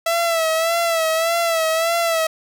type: tone with vibrato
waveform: sawtooth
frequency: 660 Hz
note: E5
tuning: 2 cents sharp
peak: -13 dBFS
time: 0.06-2.27 s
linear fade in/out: 5 ms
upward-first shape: sine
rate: 1.7 Hz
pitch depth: 55 cents each way
effects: none